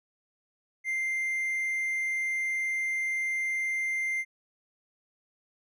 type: tone with hard clipping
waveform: triangle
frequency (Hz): 2093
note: C7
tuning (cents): 0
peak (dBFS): -28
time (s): 0.84-4.25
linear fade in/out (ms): 50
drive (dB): 5
effects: none